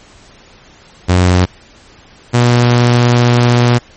sawtooth tone pair in turn, 90.4 / 121.05 Hz, F#2 / B2, -40 / -34 cents, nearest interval perfect fourth, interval 506 cents, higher second, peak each -3 dBFS, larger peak neither, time 1.08-1.46 / 2.33-3.79 s, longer second, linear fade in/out 20 ms, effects pink hiss -42 dBFS RMS until 3.96 s + MP3 32 kbps

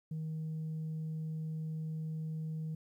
sine tone, 157.8 Hz, D#3, 25 cents sharp, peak -34 dBFS, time 0.11-2.75 s, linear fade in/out 5 ms, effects tanh soft clip ceiling -34 dBFS + 12-bit

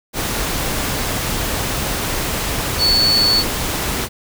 sine tone in noise, 4443 Hz, C#8, 3 cents sharp, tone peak -12 dBFS, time 2.78-3.44 s, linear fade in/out 50 ms, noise pink, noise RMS -21 dBFS, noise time 0.13-4.09 s, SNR +6 dB, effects none

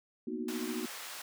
sine chord, B major seventh, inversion third, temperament equal, 233.1 / 246.9 / 311.1 / 370 Hz, A#3 / B3 / D#4 / F#4, 0 / 0 / 0 / 0 cents, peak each -40 dBFS, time 0.27-0.86 s, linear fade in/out 5 ms
pink high-pass noise, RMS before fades -44 dBFS, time 0.48-1.22 s, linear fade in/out 5 ms, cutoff 910 Hz, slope 12 dB/octave
effects none

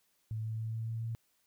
sine tone with pitch steps, 110 / 110.83 / 111.66 / 112.51 / 113.35 / 114.21 Hz, A2 / A2 / A2 / A2 / A#2 / A#2, 0 / +13 / +26 / +39 / -48 / -35 cents, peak -34 dBFS, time 0.31-1.15 s, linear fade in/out 0 ms, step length 140 ms, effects white hiss -74 dBFS RMS until 1.46 s

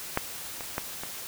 clicks, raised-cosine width 0.5 ms, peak -9 / -22 / -13 / -20 dBFS, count 4, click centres 0.174 / 0.608 / 0.781 / 1.035 s, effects white hiss -39 dBFS RMS until 1.27 s

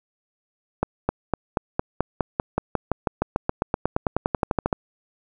accelerating click train, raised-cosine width 1 ms, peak -6 dBFS, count 28, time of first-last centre 0.83-4.728 s, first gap 260 ms, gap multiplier 0.95, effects none

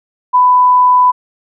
sine tone, 997 Hz, B5, 16 cents sharp, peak -5 dBFS, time 0.33-1.12 s, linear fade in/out 20 ms, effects none

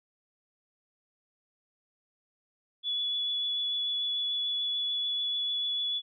sine tone with vibrato, 3417 Hz, G#7, 49 cents sharp, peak -28 dBFS, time 2.83-6.02 s, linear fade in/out 50 ms, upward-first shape triangle, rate 6.8 Hz, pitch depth 10 cents each way, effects none

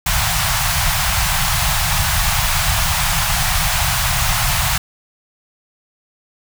pink band-stop noise, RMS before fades -17 dBFS, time 0.06-4.78 s, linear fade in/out 5 ms, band 160 to 690 Hz, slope 48 dB/octave, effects none

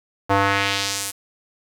square tone with band-pass filter sweep, 99 Hz, G2, 18 cents sharp, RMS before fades -21 dBFS, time 0.29-1.12 s, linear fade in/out 20 ms, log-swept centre 840 to 11000 Hz, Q 1.2, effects 7-bit

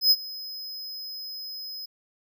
square tone with ADSR envelope, 5070 Hz, D#8, 32 cents sharp, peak -14 dBFS, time 0.01-1.86 s, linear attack 100 ms, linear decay 44 ms, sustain -21 dB, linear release 10 ms, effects none

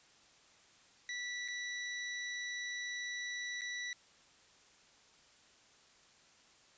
sawtooth tone with dropouts, 1959 Hz, B6, 15 cents flat, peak -35 dBFS, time 1.09-3.93 s, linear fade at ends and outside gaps 1 ms, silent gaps 1.479-1.484 / 3.61-3.617 s, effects white hiss -64 dBFS RMS until 6.77 s + resampled to 16000 Hz

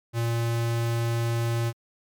square tone, 116.54 Hz, A#2, in tune, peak -24 dBFS, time 0.13-1.73 s, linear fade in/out 50 ms, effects MP3 96 kbps

